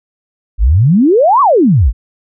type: exponential two-way sweep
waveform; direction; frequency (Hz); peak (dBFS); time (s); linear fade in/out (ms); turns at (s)
sine; up then down; 45.48 to 1174.7 to 45.48; -5; 0.58-1.93; 50; 1.41
effects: none